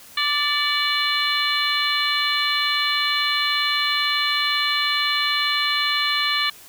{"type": "harmonic tone with a mistuned harmonic", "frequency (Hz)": 587.3, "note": "D5", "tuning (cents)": 0, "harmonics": [2, 3, 4, 5, 6, 7], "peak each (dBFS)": [-26, -26, -26, -26, -26, -26], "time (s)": [0.17, 6.5], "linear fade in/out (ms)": 5, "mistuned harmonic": 4, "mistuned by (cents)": -41, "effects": ["white hiss -45 dBFS RMS until 6.68 s"]}